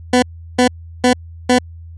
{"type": "tone bursts", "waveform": "20% pulse", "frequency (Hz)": 249.5, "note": "B3", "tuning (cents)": 18, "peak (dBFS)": -4, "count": 4, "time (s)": [0.13, 1.586], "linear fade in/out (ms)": 5, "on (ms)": 94, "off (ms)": 360, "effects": ["added 83 Hz sine -32 dBFS peak until 1.97 s", "resampled to 22050 Hz"]}